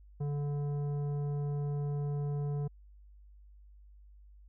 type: tone with tanh clipping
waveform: sine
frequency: 144.6 Hz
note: D3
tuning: 27 cents flat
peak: -33 dBFS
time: 0.2-2.68 s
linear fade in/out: 10 ms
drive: 11 dB
effects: added 50 Hz sine -53 dBFS peak until 4.48 s